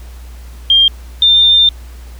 sine tone pair in turn, 3198 / 3603 Hz, G7 / A7, +34 / +40 cents, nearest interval major second, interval 206 cents, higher second, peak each -5 dBFS, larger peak neither, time 0.7-0.88 / 1.22-1.69 s, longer second, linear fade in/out 2 ms, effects added 60 Hz sine -29 dBFS peak until 2.19 s + pink hiss -43 dBFS RMS until 2.19 s

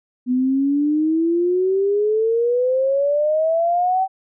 sine exponential sweep, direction up, 246.9 to 772 Hz, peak -15 dBFS, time 0.26-4.08 s, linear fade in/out 50 ms, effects none

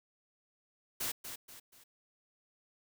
white noise with echo, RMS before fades -36 dBFS, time 1-1.12 s, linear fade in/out 10 ms, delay 240 ms, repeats 3, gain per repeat -8 dB, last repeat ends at 1.84 s, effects none

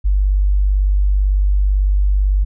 sine tone, 49 Hz, G1, in tune, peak -11 dBFS, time 0.04-2.45 s, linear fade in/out 20 ms, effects none

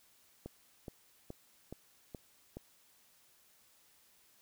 click train, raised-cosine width 2 ms, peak -30 dBFS, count 6, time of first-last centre 0.46-2.57 s, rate 2.37 Hz, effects white hiss -67 dBFS RMS until 4.41 s

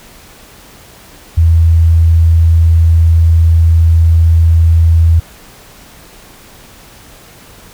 sine tone, 82.41 Hz, E2, in tune, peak -4 dBFS, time 1.37-5.2 s, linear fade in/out 10 ms, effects pink hiss -38 dBFS RMS until 7.73 s

